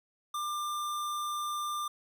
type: tone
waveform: square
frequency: 1193 Hz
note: D6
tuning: 27 cents sharp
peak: -33 dBFS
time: 0.34-1.88 s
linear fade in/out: 5 ms
effects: none